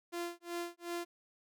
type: tone with tremolo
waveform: sawtooth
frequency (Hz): 345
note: F4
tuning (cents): -21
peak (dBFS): -32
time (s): 0.12-1.05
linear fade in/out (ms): 20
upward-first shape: sine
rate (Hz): 2.7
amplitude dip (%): 100
effects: none